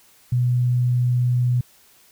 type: tone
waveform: sine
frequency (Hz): 123.47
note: B2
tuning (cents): 0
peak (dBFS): -16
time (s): 0.32-1.61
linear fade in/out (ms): 5
effects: white hiss -54 dBFS RMS until 2.11 s